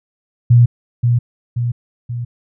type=tone with echo; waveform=sine; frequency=120 Hz; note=B2; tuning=49 cents flat; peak=-5 dBFS; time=0.5-0.66 s; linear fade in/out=10 ms; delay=530 ms; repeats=3; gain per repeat=-5 dB; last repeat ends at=2.25 s; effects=none